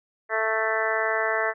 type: harmonic tone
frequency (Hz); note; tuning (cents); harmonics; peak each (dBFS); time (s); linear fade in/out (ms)
220.7; A3; +5; 2 / 3 / 4 / 5 / 6 / 7 / 8 / 9; -30 / -28 / -33 / -32 / -32 / -32 / -28 / -31; 0.29-1.54; 50
effects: none